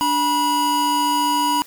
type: tone pair together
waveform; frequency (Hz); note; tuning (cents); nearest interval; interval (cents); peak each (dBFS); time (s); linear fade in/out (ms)
square; 292.2 / 971; D4 / B5; -9 / -30; octave + major sixth; 2079; -25 / -18; 0.01-1.62; 0
effects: white hiss -45 dBFS RMS until 1.66 s